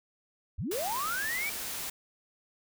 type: linear sweep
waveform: sine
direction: up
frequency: 47.79 to 2349 Hz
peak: -31 dBFS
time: 0.58-1.5 s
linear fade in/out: 10 ms
type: noise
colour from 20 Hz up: white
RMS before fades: -37 dBFS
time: 0.71-1.9 s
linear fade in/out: 5 ms
effects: none